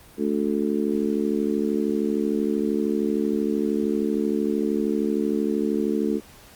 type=harmonic tone; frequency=73 Hz; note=D2; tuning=10 cents flat; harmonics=3 / 4 / 5 / 6; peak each=-25 / -26 / -27 / -28 dBFS; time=0.17-6.21 s; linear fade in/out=50 ms; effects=pink hiss -49 dBFS RMS until 6.55 s + Opus 32 kbps